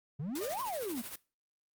triangle exponential two-way sweep, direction up then down, 130 to 1102 to 215.8 Hz, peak -33 dBFS, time 0.19-1.02 s, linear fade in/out 10 ms, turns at 0.62 s
white noise with tremolo, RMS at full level -41 dBFS, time 0.35-1.16 s, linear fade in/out 5 ms, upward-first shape triangle, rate 13 Hz, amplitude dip 65%
sawtooth tone with exponential decay, 603 Hz, D5, 46 cents sharp, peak -38 dBFS, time 0.41-0.92 s, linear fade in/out 0 ms, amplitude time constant 110 ms
effects noise-tail reverb RT60 0.3 s tail -20 dB re dry + Opus 48 kbps

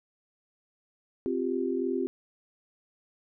sine chord, C suspended fourth, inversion none, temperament equal, 261.6 / 349.2 / 392 Hz, C4 / F4 / G4, 0 / 0 / 0 cents, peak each -31 dBFS, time 1.26-2.07 s, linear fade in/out 0 ms, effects none

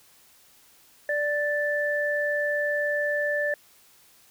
sine tone pair together, 587.3 / 1760 Hz, D5 / A6, 0 / 0 cents, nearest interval octave + perfect fifth, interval 1900 cents, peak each -26 dBFS, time 1.09-3.54 s, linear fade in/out 2 ms, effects white hiss -57 dBFS RMS until 4.3 s

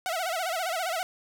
sawtooth tone with vibrato, 698.5 Hz, F5, in tune, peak -24 dBFS, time 0.06-1.03 s, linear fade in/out 0 ms, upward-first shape sine, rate 15 Hz, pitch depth 150 cents each way, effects none

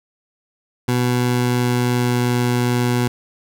20% pulse tone with pitch glide, 123.47 to 122.4 Hz, B2 to B2, 0 to -15 cents, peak -11 dBFS, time 0.88-3.08 s, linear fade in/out 5 ms, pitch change -15 cents, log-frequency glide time 1-2.34 s, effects none

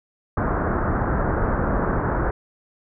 pink low-pass noise, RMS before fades -22 dBFS, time 0.37-2.31 s, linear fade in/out 2 ms, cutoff 1600 Hz, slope 48 dB/octave, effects none

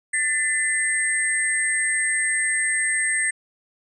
sine tone cluster, 1775 / 2029 / 8460 Hz, A6 / B6 / C9, +15 / +46 / +18 cents, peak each -24 dBFS, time 0.13-3.31 s, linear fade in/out 10 ms, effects none

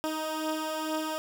15% pulse beating tone pair, 311.1 / 313.3 Hz, D#4 / D#4, 0 / +12 cents, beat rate 2.2 Hz, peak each -30 / -25 dBFS, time 0.04-1.18 s, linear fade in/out 0 ms, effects none

